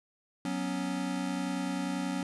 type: chord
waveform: square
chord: F# suspended fourth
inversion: none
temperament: equal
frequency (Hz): 185 / 246.9 / 277.2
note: F#3 / B3 / C#4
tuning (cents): 0 / 0 / 0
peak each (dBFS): -36 / -38 / -35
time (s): 0.45-2.23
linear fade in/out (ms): 2
effects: resampled to 24000 Hz + 11-bit